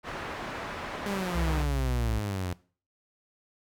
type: low-pass noise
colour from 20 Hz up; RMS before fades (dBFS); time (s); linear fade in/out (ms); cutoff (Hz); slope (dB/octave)
white; -37; 0.03-1.66; 50; 1500; 12
type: exponential sweep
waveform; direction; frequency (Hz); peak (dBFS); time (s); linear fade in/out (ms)
sawtooth; down; 205.4 to 87.31; -26; 1.06-2.53; 0
type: tone with pitch glide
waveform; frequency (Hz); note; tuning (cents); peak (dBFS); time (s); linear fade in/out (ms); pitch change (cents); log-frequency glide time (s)
sine; 63.7 to 60.26; C2 to B1; -46 to -42; -27; 1.34-2.2; 20; -96; 1.62-1.82
effects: noise-tail reverb RT60 0.4 s tail -20 dB re dry